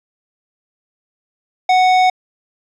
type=tone with hard clipping; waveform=sine; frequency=740 Hz; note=F#5; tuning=in tune; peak=-11 dBFS; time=1.69-2.1 s; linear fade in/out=5 ms; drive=12 dB; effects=resampled to 24000 Hz